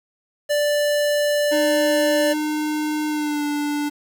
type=tone; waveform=square; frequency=587.3 Hz; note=D5; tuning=in tune; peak=-18 dBFS; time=0.49-2.34 s; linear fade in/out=20 ms
type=tone with pitch glide; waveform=square; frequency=303.9 to 293.4 Hz; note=D#4 to D4; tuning=-41 to -2 cents; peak=-22 dBFS; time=1.51-3.9 s; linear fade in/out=20 ms; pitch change=-61 cents; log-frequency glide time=3.08-3.44 s
effects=8-bit